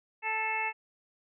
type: harmonic tone with a mistuned harmonic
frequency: 440 Hz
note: A4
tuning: in tune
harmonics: 1 / 2 / 3 / 4 / 5 / 6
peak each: -45 / -33 / -45 / -39 / -34 / -34 dBFS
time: 0.22-0.73 s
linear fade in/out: 50 ms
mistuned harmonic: 5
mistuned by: -24 cents
effects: none